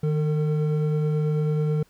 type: tone pair together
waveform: triangle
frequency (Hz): 153.6 / 451.6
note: D#3 / A4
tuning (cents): -22 / +45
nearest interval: octave + perfect fifth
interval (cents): 1867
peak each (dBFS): -19 / -27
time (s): 0.03-1.83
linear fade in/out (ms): 5
effects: pink hiss -61 dBFS RMS until 1.89 s